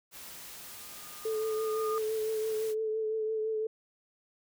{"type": "noise", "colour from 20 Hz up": "white", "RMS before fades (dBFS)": -46, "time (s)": [0.11, 2.75], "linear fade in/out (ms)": 50}
{"type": "tone with exponential growth", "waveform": "sine", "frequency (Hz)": 1221, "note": "D#6", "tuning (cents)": -33, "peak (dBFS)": -32, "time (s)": [0.37, 1.98], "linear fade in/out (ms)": 0, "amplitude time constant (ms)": 350}
{"type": "tone with vibrato", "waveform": "sine", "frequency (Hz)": 437.3, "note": "A4", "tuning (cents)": -11, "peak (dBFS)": -29, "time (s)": [1.25, 3.67], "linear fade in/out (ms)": 5, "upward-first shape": "triangle", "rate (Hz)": 5.9, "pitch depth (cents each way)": 29}
{"effects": []}